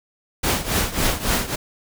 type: noise with tremolo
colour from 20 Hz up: pink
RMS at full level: -18 dBFS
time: 0.43-1.56 s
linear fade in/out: 10 ms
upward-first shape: triangle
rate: 3.6 Hz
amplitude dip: 85%
effects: none